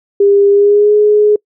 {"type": "tone with pitch glide", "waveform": "sine", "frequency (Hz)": [401.7, 419.5], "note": ["G4", "G#4"], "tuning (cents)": [42, 17], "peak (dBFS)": -5, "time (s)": [0.2, 1.36], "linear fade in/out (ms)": 5, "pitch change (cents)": 75, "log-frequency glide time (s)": [0.5, 0.94], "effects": ["noise-tail reverb RT60 0.1 s tail -26 dB re dry"]}